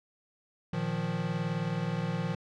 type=chord; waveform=square; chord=Bb suspended fourth; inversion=none; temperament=equal; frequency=116.54 / 155.56 / 174.61 Hz; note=Bb2 / Eb3 / F3; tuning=0 / 0 / 0 cents; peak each=-38 / -34 / -34 dBFS; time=0.73-2.35 s; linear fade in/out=5 ms; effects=low-pass 4000 Hz 12 dB/octave